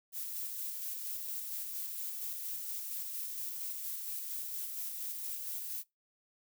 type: noise with tremolo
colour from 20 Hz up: violet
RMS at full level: -39 dBFS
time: 0.12-5.84 s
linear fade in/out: 50 ms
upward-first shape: square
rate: 4.3 Hz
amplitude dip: 25%
effects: noise-tail reverb RT60 0.2 s tail -23 dB re dry